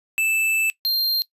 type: tone pair in turn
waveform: square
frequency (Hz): 2637 / 4186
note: E7 / C8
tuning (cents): 0 / 0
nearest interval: minor sixth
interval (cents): 800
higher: second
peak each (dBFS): -19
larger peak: neither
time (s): 0.18-0.7 / 0.85-1.22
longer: first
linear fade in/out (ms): 0
effects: noise-tail reverb RT60 0.1 s tail -19 dB re dry + resampled to 32000 Hz